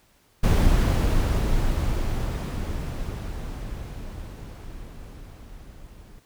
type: noise with level ramp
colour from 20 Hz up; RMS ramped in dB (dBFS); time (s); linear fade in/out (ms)
brown; -17 to -46; 0.43-6.2; 10
effects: pink hiss -61 dBFS RMS until 6.25 s